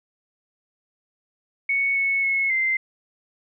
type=tone with pitch steps; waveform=sine; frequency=2218 / 2204 / 2185 / 2081 Hz; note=C#7 / C#7 / C#7 / C7; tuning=0 / -11 / -26 / -10 cents; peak=-19 dBFS; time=1.69-2.77 s; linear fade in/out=5 ms; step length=270 ms; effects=none